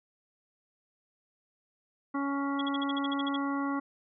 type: harmonic tone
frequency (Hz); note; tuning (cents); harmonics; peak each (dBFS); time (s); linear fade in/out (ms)
279.2; C#4; +13; 1 / 2 / 3 / 4 / 5 / 7; -30 / -43 / -40 / -36 / -41 / -46; 2.14-3.8; 10
type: tone bursts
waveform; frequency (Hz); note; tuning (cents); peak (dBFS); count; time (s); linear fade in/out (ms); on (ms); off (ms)
sine; 3334; G#7; +6; -33; 11; 2.59-3.363; 5; 23; 52
effects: none